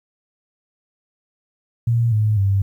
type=tone with pitch steps; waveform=sine; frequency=117 / 107.29 / 98.38 Hz; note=A#2 / A2 / G2; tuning=+7 / -43 / +7 cents; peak=-14 dBFS; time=1.87-2.62 s; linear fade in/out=5 ms; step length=250 ms; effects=9-bit